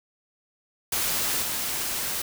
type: noise with level steps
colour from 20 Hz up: white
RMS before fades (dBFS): -26 / -29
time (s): 0.92-2.22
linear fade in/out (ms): 5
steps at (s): 1.42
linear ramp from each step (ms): 2
effects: none